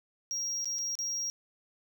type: tone with dropouts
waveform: triangle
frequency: 5630 Hz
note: F8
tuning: 13 cents sharp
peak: -30 dBFS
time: 0.31-1.3 s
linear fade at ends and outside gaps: 0 ms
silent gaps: 0.645-0.656 / 0.784-0.788 / 0.953-0.989 s
effects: none